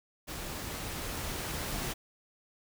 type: noise with level ramp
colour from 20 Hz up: pink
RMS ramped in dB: -40 to -35 dBFS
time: 0.27-1.94 s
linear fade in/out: 20 ms
effects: none